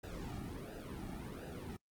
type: noise with flanger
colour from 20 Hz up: brown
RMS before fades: -45 dBFS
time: 0.03-1.77 s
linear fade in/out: 10 ms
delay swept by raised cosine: 0.9 to 2 ms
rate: 1.4 Hz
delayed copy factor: -0.9
effects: noise-tail reverb RT60 0.1 s tail -25 dB re dry + Opus 48 kbps